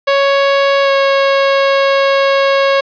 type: tone with pitch glide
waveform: sawtooth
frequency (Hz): 555 to 549.3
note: C#5 to C#5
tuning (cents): +2 to -16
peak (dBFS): -5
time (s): 0.07-2.81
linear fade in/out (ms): 10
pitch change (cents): -18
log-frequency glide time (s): 0.83-0.9
effects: resampled to 11025 Hz + 7-bit